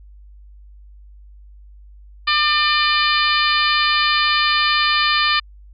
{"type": "harmonic tone", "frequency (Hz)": 599, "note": "D5", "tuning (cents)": 34, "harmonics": [2, 3, 4, 5, 6, 7, 8], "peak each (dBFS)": [-19, -21, -22, -23, -24, -24, -25], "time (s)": [2.27, 5.4], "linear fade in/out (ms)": 10, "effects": ["added 50 Hz sine -40 dBFS peak until 5.73 s"]}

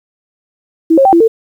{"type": "tone with pitch steps", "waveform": "sine", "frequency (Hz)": [325.6, 542, 777, 337.2, 450.8], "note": ["E4", "C#5", "G5", "E4", "A4"], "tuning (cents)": [-21, -39, -16, 39, 42], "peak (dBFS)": -4, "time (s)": [0.9, 1.28], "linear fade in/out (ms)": 10, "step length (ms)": 76, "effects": ["7-bit"]}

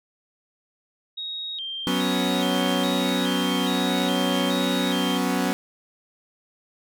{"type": "tone with vibrato", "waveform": "sine", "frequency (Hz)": 3456, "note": "A7", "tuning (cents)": -32, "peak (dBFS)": -29, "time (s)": [1.17, 5.18], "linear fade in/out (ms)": 10, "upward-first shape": "square", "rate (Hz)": 1.2, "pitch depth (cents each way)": 150}
{"type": "chord", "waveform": "sawtooth", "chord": "F# suspended fourth", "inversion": "none", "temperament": "equal", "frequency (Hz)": [185, 246.9, 277.2], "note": ["F#3", "B3", "C#4"], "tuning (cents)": [0, 0, 0], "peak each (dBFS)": -22, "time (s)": [1.87, 5.53], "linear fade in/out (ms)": 0}
{"effects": []}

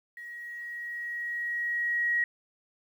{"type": "tone with level ramp", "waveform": "sine", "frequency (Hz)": 1900, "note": "A#6", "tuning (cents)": 33, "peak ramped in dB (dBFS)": [-40, -23], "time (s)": [0.17, 2.24], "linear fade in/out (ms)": 2, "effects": ["10-bit"]}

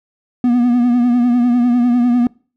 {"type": "tone with vibrato", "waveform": "triangle", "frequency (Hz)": 242.9, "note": "B3", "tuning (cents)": -29, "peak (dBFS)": -8, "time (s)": [0.44, 2.27], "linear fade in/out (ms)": 2, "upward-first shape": "triangle", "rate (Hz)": 10, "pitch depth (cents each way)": 56, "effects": ["noise-tail reverb RT60 0.4 s tail -24 dB re dry"]}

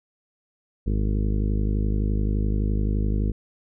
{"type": "harmonic tone", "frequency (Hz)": 51.7, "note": "G#1", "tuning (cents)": -7, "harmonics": [1, 2, 3, 4, 5, 6, 7, 8, 9], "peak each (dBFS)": [-22, -27, -34, -30, -37, -36, -40, -40, -42], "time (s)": [0.86, 3.32], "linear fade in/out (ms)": 10, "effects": []}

